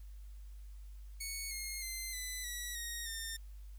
10% pulse tone with pitch steps, 2217 / 2144 / 2073 / 2005 / 1938.9 / 1875.1 / 1813.3 Hz, C#7 / C7 / C7 / B6 / B6 / A#6 / A#6, 0 / +42 / -17 / +26 / -32 / +10 / -48 cents, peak -31 dBFS, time 1.2-3.37 s, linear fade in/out 10 ms, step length 310 ms, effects added 50 Hz sine -47 dBFS peak until 3.78 s + white hiss -70 dBFS RMS until 3.78 s

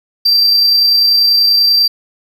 triangle tone with amplitude modulation, 4699 Hz, D8, in tune, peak -5 dBFS, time 0.25-1.88 s, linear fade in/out 10 ms, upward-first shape sine, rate 30.2 Hz, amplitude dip 25%, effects none

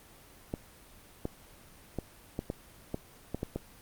clicks, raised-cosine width 2 ms, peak -19 dBFS, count 9, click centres 0.539 / 1.254 / 1.987 / 2.391 / 2.501 / 2.944 / 3.346 / 3.431 / 3.56 s, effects pink hiss -55 dBFS RMS until 3.81 s + Opus 24 kbps

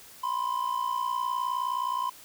triangle ring-modulated tone, 1018 Hz, C6, 48 cents flat, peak -22 dBFS, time 0.23-2.1 s, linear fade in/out 10 ms, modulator 29.7 Hz, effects white hiss -50 dBFS RMS until 2.24 s

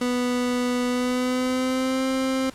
30% pulse tone with pitch glide, 246.9 to 263.1 Hz, B3 to C4, 0 to +10 cents, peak -19 dBFS, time 0.01-2.5 s, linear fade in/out 5 ms, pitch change +110 cents, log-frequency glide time 0.88-2.05 s, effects pink hiss -47 dBFS RMS until 2.54 s + low-pass 10000 Hz 12 dB/octave

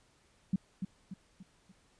sine tone with echo, 188.9 Hz, F#3, 36 cents sharp, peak -25 dBFS, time 0.53-0.56 s, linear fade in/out 5 ms, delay 290 ms, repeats 4, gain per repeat -7 dB, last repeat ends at 1.72 s, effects pink hiss -68 dBFS RMS until 1.99 s + resampled to 22050 Hz

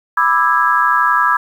sine chord, E dominant seventh, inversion second, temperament just, 988.9 / 1186.7 / 1318.5 / 1648.1 Hz, B5 / D6 / E6 / G#6, +2 / +18 / 0 / -14 cents, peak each -16 dBFS, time 0.17-1.37 s, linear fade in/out 5 ms, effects 7-bit

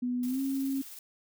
sine tone with pitch glide, 246.9 to 270.8 Hz, B3 to C#4, 0 to -40 cents, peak -28 dBFS, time 0.02-0.82 s, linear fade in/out 10 ms, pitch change +160 cents, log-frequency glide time 0.26-0.4 s
blue noise with tremolo, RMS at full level -45 dBFS, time 0.23-0.99 s, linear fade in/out 2 ms, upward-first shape square, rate 19 Hz, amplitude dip 25%
effects none

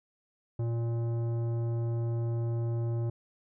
sine tone with tanh clipping, 116.54 Hz, A#2, in tune, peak -30 dBFS, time 0.59-3.1 s, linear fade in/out 5 ms, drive 13 dB, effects none

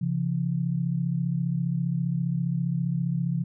sine tone pair together, 135.62 / 170.6 Hz, C#3 / F3, -38 / -40 cents, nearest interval major third, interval 398 cents, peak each -27 / -26 dBFS, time 0.01-3.44 s, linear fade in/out 10 ms, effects none

